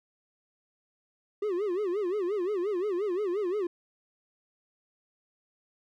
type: tone with vibrato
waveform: triangle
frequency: 385.1 Hz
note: G4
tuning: 31 cents flat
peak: -25 dBFS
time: 1.42-3.67 s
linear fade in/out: 5 ms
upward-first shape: sine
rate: 5.7 Hz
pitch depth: 190 cents each way
effects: none